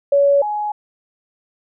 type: tone pair in turn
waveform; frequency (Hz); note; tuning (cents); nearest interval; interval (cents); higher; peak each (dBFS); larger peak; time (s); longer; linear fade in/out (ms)
sine; 564 / 838.5; C#5 / G#5; +30 / +16; perfect fifth; 686; second; -10 / -19; first; 0.12-0.42 / 0.42-0.72; neither; 5
effects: none